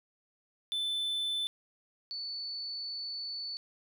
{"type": "tone pair in turn", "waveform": ["triangle", "sine"], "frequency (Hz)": [3520, 4473], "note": ["A7", "C#8"], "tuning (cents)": [0, 15], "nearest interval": "major third", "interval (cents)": 415, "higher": "second", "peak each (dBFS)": [-29, -36], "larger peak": "first", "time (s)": [[0.72, 1.47], [2.11, 3.57]], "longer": "second", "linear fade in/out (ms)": 0, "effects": []}